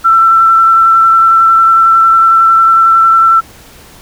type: tone with vibrato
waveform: sine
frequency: 1339 Hz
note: E6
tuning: 27 cents sharp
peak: -3 dBFS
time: 0.04-3.41 s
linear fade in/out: 20 ms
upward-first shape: sine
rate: 11 Hz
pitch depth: 12 cents each way
effects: pink hiss -37 dBFS RMS until 4.01 s